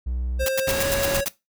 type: tone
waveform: triangle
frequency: 61.74 Hz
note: B1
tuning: in tune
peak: -22 dBFS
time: 0.06-0.45 s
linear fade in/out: 10 ms
type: tone with pitch glide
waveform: square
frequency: 530 to 553.5 Hz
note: C5 to C#5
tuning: +22 to -3 cents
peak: -23 dBFS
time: 0.39-1.25 s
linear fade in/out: 20 ms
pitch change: +75 cents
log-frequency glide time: 0.62-0.88 s
type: noise bursts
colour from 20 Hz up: white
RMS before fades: -25 dBFS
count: 8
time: 0.46-1.284 s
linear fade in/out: 2 ms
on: 26 ms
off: 88 ms
type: noise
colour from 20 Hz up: pink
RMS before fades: -27 dBFS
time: 0.67-1.21 s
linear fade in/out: 5 ms
effects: noise-tail reverb RT60 0.2 s tail -18 dB re dry